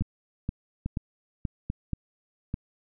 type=two click trains; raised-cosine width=5 ms; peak=-16 / -17 dBFS; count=5 / 4; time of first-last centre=0.01-1.933 / 0.02-2.541 s; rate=2.08 / 1.19 Hz; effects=none